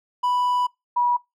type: tone pair in turn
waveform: triangle / sine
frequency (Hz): 987.8 / 970.8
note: B5 / B5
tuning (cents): 0 / -30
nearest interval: unison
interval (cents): 30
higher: first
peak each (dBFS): -17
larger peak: neither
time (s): 0.23-0.67 / 0.96-1.17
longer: first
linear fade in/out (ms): 10
effects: noise-tail reverb RT60 0.2 s tail -24 dB re dry